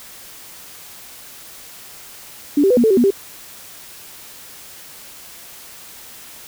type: tone with pitch steps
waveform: sine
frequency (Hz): 289.6 / 389.6 / 496.9 / 239.1 / 441.5 / 384 / 242.1 / 393.9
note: D4 / G4 / B4 / A#3 / A4 / G4 / B3 / G4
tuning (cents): -24 / -11 / +11 / +44 / +6 / -36 / -34 / +8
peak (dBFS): -10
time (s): 2.57-3.106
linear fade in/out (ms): 5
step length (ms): 67
effects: white hiss -39 dBFS RMS until 6.47 s